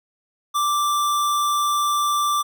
square tone, 1174.7 Hz, D6, in tune, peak -19 dBFS, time 0.54-2.43 s, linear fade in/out 20 ms, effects none

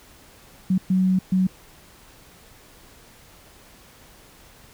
sine tone bursts at uneven times, 186.5 Hz, F#3, 14 cents sharp, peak -16 dBFS, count 3, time 0.7-0.78 / 0.9-1.19 / 1.32-1.47 s, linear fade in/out 5 ms, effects pink hiss -50 dBFS RMS until 4.73 s

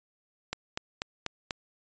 click train, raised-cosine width 0.2 ms, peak -14 dBFS, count 5, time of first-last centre 0.53-1.508 s, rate 4.09 Hz, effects resampled to 16000 Hz

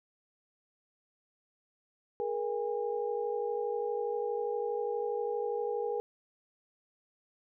sine tone cluster, 422.1 / 474.5 / 813 Hz, G#4 / A#4 / G#5, +28 / +31 / -37 cents, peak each -35 / -33 / -39 dBFS, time 2.2-6 s, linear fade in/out 0 ms, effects none

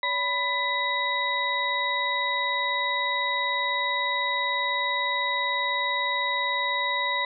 sine tone cluster, 569 / 992 / 1998 / 3817 Hz, C#5 / B5 / B6 / A#7, +45 / +7 / +20 / +40 cents, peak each -35 / -28 / -27 / -30 dBFS, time 0.03-7.25 s, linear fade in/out 2 ms, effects none

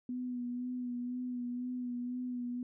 sine tone with vibrato, 246.9 Hz, B3, in tune, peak -35 dBFS, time 0.09-2.63 s, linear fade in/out 2 ms, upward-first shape sine, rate 2 Hz, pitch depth 27 cents each way, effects none

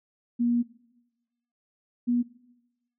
sine tone pair in turn, 238.7 / 241.9 Hz, A#3 / B3, +41 / -36 cents, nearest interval unison, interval 23 cents, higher second, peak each -21 dBFS, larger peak neither, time 0.39-0.63 / 2.07-2.23 s, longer first, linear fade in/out 20 ms, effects noise-tail reverb RT60 1.0 s tail -19 dB re dry

